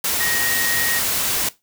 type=tone in noise; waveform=sine; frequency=1878 Hz; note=A#6; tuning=12 cents sharp; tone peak=-23 dBFS; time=0.2-0.99 s; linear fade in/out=5 ms; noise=white; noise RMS=-21 dBFS; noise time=0.04-1.49 s; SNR=-5 dB; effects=noise-tail reverb RT60 0.2 s tail -17 dB re dry